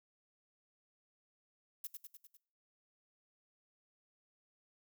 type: noise with echo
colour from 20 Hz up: violet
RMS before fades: -42 dBFS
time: 1.84-1.87 s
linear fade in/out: 5 ms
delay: 100 ms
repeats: 5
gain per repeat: -4 dB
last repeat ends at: 2.37 s
effects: noise-tail reverb RT60 0.6 s tail -23 dB re dry